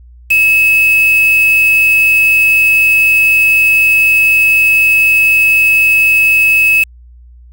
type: tone with quantisation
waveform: sine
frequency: 2588 Hz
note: E7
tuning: 32 cents flat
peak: -6 dBFS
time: 0.3-6.84 s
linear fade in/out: 10 ms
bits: 3
effects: added 60 Hz sine -35 dBFS peak until 7.52 s